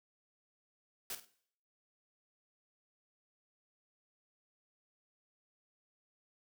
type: noise with echo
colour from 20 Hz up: white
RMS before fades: -41 dBFS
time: 1.1-1.15 s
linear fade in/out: 2 ms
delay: 50 ms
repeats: 2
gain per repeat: -11 dB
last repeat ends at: 1.25 s
effects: noise-tail reverb RT60 0.6 s tail -17 dB re dry + high-pass 150 Hz 12 dB/octave